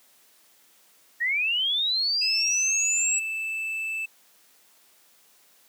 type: linear sweep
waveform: sine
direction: up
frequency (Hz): 1830 to 7840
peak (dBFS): -22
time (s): 1.2-3.2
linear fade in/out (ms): 20
type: tone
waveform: triangle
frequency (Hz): 2637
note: E7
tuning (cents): 0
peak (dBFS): -26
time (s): 2.21-4.06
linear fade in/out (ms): 10
effects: white hiss -59 dBFS RMS until 5.68 s + high-pass 200 Hz 12 dB/octave